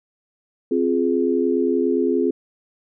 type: chord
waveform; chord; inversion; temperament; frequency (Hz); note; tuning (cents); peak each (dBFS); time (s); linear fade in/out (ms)
sine; F minor; second; just; 261.9 / 349.2 / 419.1; C4 / F4 / Ab4; +2 / 0 / +16; -21; 0.71-2.31; 5
effects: none